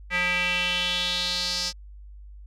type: tone with band-pass filter sweep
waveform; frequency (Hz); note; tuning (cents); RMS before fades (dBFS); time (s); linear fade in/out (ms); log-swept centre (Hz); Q
square; 178.9; F3; +42; -26; 0.1-1.73; 50; 2100 to 5200; 4.1
effects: added 50 Hz sine -41 dBFS peak until 2.46 s